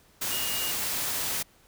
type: tone in noise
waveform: sine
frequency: 2853 Hz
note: F7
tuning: 36 cents sharp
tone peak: -34 dBFS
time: 0.31-0.72 s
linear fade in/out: 10 ms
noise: white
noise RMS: -30 dBFS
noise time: 0.21-1.43 s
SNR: -7 dB
effects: pink hiss -60 dBFS RMS until 1.67 s